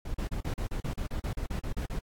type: noise bursts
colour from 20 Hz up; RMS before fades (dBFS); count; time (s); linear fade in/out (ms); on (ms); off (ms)
brown; -32; 15; 0.05-1.991; 5; 93; 39
effects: AAC 64 kbps